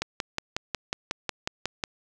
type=click train; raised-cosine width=0.2 ms; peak=-10 dBFS; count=11; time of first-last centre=0.02-1.838 s; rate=5.5 Hz; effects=none